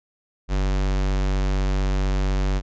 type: tone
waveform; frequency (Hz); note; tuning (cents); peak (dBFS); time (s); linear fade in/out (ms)
square; 47.88; G1; -40; -20; 0.48-2.62; 50
effects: resampled to 16000 Hz